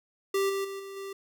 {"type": "tone with level steps", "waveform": "square", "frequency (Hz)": 392, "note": "G4", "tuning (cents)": 0, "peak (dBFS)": [-25, -29, -36, -40, -37], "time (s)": [0.34, 1.13], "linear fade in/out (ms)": 5, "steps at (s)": [0.49, 0.64, 0.79, 0.96], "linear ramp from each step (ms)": 10, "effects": []}